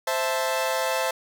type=chord; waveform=sawtooth; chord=A minor; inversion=first; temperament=equal; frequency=523.3 / 659.3 / 880 Hz; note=C5 / E5 / A5; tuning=0 / 0 / 0 cents; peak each=-23 / -24 / -25 dBFS; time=0.07-1.11 s; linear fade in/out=5 ms; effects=none